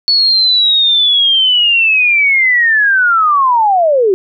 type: linear sweep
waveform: sine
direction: down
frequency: 4435 to 361.5 Hz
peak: -7 dBFS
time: 0.08-4.14 s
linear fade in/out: 0 ms
effects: none